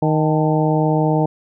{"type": "harmonic tone with a mistuned harmonic", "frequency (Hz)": 155.56, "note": "D#3", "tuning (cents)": 0, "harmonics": [1, 2, 3, 4, 5, 6], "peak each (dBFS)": [-17, -20, -22, -23, -24, -25], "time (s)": [0.02, 1.26], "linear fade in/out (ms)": 5, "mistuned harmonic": 6, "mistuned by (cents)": -89, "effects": []}